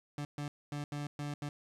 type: tone bursts at uneven times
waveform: 30% pulse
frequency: 145.7 Hz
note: D3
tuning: 13 cents flat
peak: -34 dBFS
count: 6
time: 0.18-0.25 / 0.38-0.48 / 0.72-0.84 / 0.92-1.07 / 1.19-1.34 / 1.42-1.49 s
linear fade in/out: 2 ms
effects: low-pass 9000 Hz 12 dB/octave + 12-bit